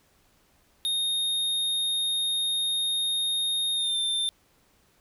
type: tone with pitch glide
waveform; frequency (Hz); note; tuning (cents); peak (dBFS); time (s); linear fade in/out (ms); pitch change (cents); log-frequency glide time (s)
square; 3700 to 3580; A#7 to A7; -14 to +29; -25; 0.85-4.29; 0; -57; 3.74-3.97
effects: pink hiss -64 dBFS RMS until 5 s